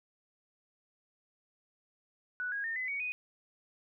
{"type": "tone with pitch steps", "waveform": "sine", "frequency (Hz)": [1480, 1642.2, 1822.1, 2022, 2243, 2489], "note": ["F#6", "G#6", "A#6", "B6", "C#7", "D#7"], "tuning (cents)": [0, -20, -40, 40, 20, 0], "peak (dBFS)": -33, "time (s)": [2.4, 3.12], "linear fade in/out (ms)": 0, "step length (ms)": 120, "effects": []}